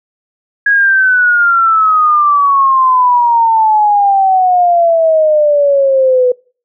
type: exponential sweep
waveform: sine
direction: down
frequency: 1661 to 493.9 Hz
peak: -6 dBFS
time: 0.66-6.32 s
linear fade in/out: 5 ms
effects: noise-tail reverb RT60 0.4 s tail -25 dB re dry